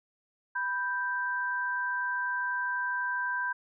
sine tone pair together, 987.8 / 1568 Hz, B5 / G6, 0 / 0 cents, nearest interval minor sixth, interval 800 cents, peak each -33 / -30 dBFS, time 0.55-3.53 s, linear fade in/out 10 ms, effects none

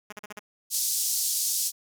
5% pulse tone bursts, 209.2 Hz, G#3, 13 cents sharp, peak -26 dBFS, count 5, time 0.1-0.393 s, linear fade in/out 5 ms, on 25 ms, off 42 ms
pink band-pass noise, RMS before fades -27 dBFS, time 0.7-1.72 s, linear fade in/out 50 ms, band 5100 to 15000 Hz, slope 24 dB/octave
effects none

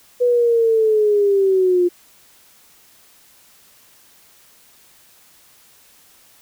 sine linear sweep, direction down, 493.9 to 350 Hz, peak -12 dBFS, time 0.2-1.89 s, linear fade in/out 20 ms, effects white hiss -51 dBFS RMS until 6.41 s

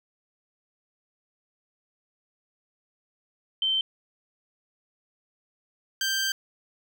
sine / 15% pulse tone pair in turn, 3104 / 1570.9 Hz, G7 / G6, -18 / +3 cents, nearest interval octave, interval 1179 cents, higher first, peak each -22 / -18 dBFS, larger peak second, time 3.62-3.81 / 6.01-6.32 s, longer second, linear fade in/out 2 ms, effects none

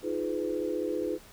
sine chord, F half-diminished seventh, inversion third, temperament just, 314.3 / 349.2 / 419.1 / 502.9 Hz, Eb4 / F4 / Ab4 / Cb5, +18 / 0 / +16 / +31 cents, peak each -34 dBFS, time 0.02-1.19 s, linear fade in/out 50 ms, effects pink hiss -53 dBFS RMS until 1.32 s

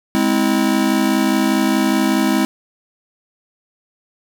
square chord, Ab augmented, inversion none, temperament just, 207.7 / 259.6 / 324.5 Hz, Ab3 / C4 / E4, 0 / -13 / -27 cents, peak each -19 dBFS, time 0.15-2.45 s, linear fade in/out 0 ms, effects none

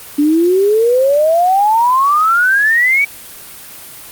sine exponential sweep, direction up, 286.1 to 2300 Hz, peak -8 dBFS, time 0.18-3.05 s, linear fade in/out 10 ms, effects white hiss -33 dBFS RMS until 4.11 s + Opus 32 kbps

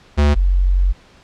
square / sine tone pair in turn, 73 / 45.79 Hz, D2 / F#1, -10 / -17 cents, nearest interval minor sixth, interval 807 cents, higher first, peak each -11 dBFS, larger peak neither, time 0.17-0.35 / 0.35-0.93 s, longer second, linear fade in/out 20 ms, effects pink hiss -48 dBFS RMS until 1.23 s + low-pass 5000 Hz 12 dB/octave

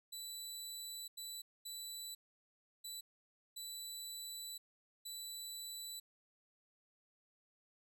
20% pulse tone bursts at uneven times, 3968 Hz, B7, 7 cents sharp, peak -39 dBFS, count 6, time 0.12-1.08 / 1.17-1.42 / 1.65-2.15 / 2.84-3.01 / 3.56-4.58 / 5.05-6 s, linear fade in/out 10 ms, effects none

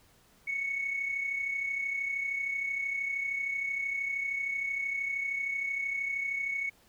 sine tone pair together, 2184 / 2217 Hz, C#7 / C#7, -26 / 0 cents, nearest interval unison, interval 26 cents, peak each -38 / -30 dBFS, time 0.47-6.7 s, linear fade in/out 10 ms, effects tanh soft clip ceiling -24 dBFS + pink hiss -63 dBFS RMS until 6.88 s

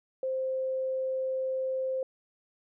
sine tone, 523.3 Hz, C5, in tune, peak -28 dBFS, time 0.23-2.03 s, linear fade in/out 2 ms, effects none

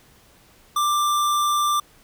square tone, 1182 Hz, D6, 11 cents sharp, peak -19 dBFS, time 0.76-1.8 s, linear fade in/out 5 ms, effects pink hiss -54 dBFS RMS until 2.03 s

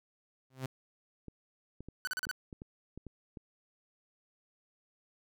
sawtooth tone with exponential growth, 130.81 Hz, C3, in tune, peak -29 dBFS, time 0.5-0.66 s, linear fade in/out 5 ms, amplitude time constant 34 ms
clicks, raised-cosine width 3 ms, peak -32 dBFS, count 9, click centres 1.283 / 1.806 / 1.886 / 2.269 / 2.528 / 2.619 / 2.976 / 3.067 / 3.372 s
45% pulse tone bursts, 1500 Hz, F#6, 23 cents sharp, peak -33 dBFS, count 5, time 2.05-2.313 s, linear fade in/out 0 ms, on 23 ms, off 37 ms
effects none

